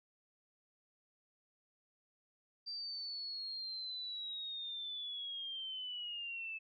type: linear sweep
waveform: sine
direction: down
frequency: 4699 to 2612 Hz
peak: -40 dBFS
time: 2.66-6.59 s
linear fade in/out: 20 ms
effects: MP3 48 kbps